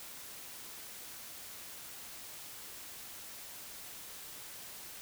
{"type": "silence", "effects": ["white hiss -48 dBFS RMS until 5.01 s"]}